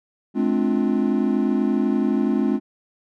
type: chord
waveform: triangle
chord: D half-diminished seventh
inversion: second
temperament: equal with one note detuned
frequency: 213 / 261.6 / 293.7 / 349.2 Hz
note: Ab3 / C4 / D4 / F4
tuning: +44 / 0 / 0 / 0 cents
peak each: -20 / -20 / -23 / -24 dBFS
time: 0.34-2.6 s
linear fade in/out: 50 ms
effects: none